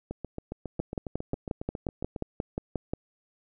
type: two click trains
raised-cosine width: 2 ms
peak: -21 / -16 dBFS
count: 16 / 13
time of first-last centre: 0.11-2.162 / 0.8-2.935 s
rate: 7.31 / 5.62 Hz
effects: none